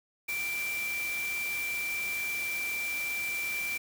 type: tone in noise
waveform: sine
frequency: 2349 Hz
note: D7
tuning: in tune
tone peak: -31 dBFS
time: 0.28-3.78 s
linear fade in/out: 10 ms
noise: white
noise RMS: -40 dBFS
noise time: 0.28-3.78 s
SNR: +6 dB
effects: none